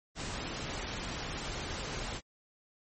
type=noise; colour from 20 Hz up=pink; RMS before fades=-38 dBFS; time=0.15-2.21 s; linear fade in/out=50 ms; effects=MP3 32 kbps